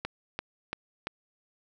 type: click train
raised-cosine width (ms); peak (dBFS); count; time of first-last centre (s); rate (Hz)
0.3; -16; 4; 0.05-1.07; 2.94
effects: none